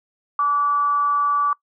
sine tone with frequency modulation, 1155 Hz, D6, 29 cents flat, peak -16 dBFS, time 0.39-1.53 s, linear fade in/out 2 ms, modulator 303 Hz, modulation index 0.22, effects noise-tail reverb RT60 0.1 s tail -22 dB re dry

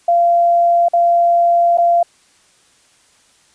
sine tone with dropouts, 689 Hz, F5, 24 cents flat, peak -9 dBFS, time 0.08-2.03 s, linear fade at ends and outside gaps 5 ms, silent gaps 0.885-0.934 / 1.774-1.782 s, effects white hiss -53 dBFS RMS until 3.54 s + resampled to 22050 Hz

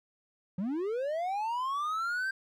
triangle linear sweep, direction up, 171 to 1584 Hz, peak -28 dBFS, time 0.58-2.31 s, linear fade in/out 5 ms, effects none

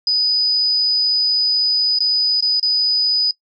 sine tone with dropouts, 4978 Hz, D#8, in tune, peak -13 dBFS, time 0.07-3.31 s, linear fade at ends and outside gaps 2 ms, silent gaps 1.988-2.004 / 2.407-2.424 / 2.598-2.628 s, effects noise-tail reverb RT60 0.1 s tail -22 dB re dry

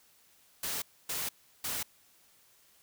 white noise bursts at uneven times, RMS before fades -35 dBFS, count 3, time 0.63-0.82 / 1.09-1.29 / 1.64-1.83 s, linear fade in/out 5 ms, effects white hiss -64 dBFS RMS until 2.82 s

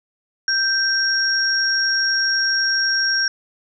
sine tone pair together, 1568 / 5576 Hz, G6 / F8, 0 / -4 cents, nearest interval octave + minor seventh, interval 2196 cents, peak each -19 dBFS, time 0.48-3.28 s, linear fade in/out 2 ms, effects none

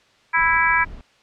harmonic tone, 329.6 Hz, E4, in tune, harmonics 3 / 4 / 5 / 6 / 7, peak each -20 / -25 / -19 / -24 / -21 dBFS, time 0.33-0.85 s, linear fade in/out 20 ms
brown noise, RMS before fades -37 dBFS, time 0.37-1.01 s, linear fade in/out 0 ms
effects white hiss -56 dBFS RMS until 1.22 s + low-pass 4000 Hz 12 dB/octave

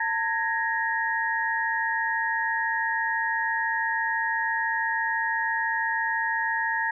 sine tone cluster, 903 / 1663 / 1869 Hz, A5 / G#6 / A#6, +45 / +2 / +4 cents, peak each -28 dBFS, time 0-6.91 s, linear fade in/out 5 ms, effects none

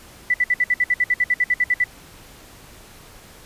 sine tone bursts, 1982 Hz, B6, 6 cents sharp, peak -14 dBFS, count 16, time 0.3-1.841 s, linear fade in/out 5 ms, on 41 ms, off 59 ms, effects pink hiss -45 dBFS RMS until 3.45 s + resampled to 32000 Hz

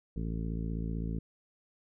harmonic tone, 55.7 Hz, A1, 22 cents sharp, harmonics 1 / 2 / 3 / 4 / 5 / 6 / 7 / 8, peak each -35 / -41 / -37 / -42 / -44 / -52 / -51 / -50 dBFS, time 0.16-1.19 s, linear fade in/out 5 ms, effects none

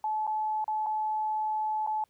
sine tone with dropouts, 862 Hz, A5, 36 cents flat, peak -27 dBFS, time 0.04-2.04 s, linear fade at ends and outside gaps 2 ms, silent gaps 0.268-0.275 / 0.643-0.679 / 0.862-0.866 / 1.865-1.873 s, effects pink hiss -71 dBFS RMS until 2.09 s + high-pass 60 Hz 12 dB/octave

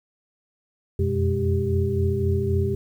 sine tone cluster, 86.3 / 90.1 / 123.7 / 206.1 / 392.6 Hz, F2 / F#2 / B2 / G#3 / G4, -20 / -45 / +3 / -13 / +3 cents, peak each -29 / -23 / -27 / -30 / -25 dBFS, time 0.99-2.75 s, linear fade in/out 5 ms, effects 9-bit

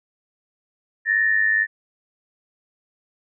sine tone pair together, 1749.4 / 1851 Hz, A6 / A#6, -10 / -13 cents, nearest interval minor second, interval 97 cents, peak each -19 dBFS, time 1.05-1.67 s, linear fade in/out 50 ms, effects none

